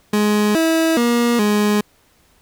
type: tone with pitch steps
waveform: 30% pulse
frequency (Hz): 209.4 / 324.8 / 237.9 / 208.5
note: G#3 / E4 / A#3 / G#3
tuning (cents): +15 / -26 / +35 / +7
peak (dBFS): -11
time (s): 0.13-1.81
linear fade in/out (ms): 5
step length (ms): 420
effects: pink hiss -56 dBFS RMS until 2.41 s